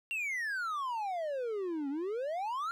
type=exponential two-way sweep; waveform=triangle; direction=down then up; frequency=2785 to 269.4 to 1406 Hz; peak=-31 dBFS; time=0.11-2.71 s; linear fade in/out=0 ms; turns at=1.89 s; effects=none